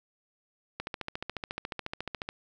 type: click train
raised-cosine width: 0.3 ms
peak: -18 dBFS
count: 22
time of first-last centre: 0.8-2.289 s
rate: 14.1 Hz
effects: none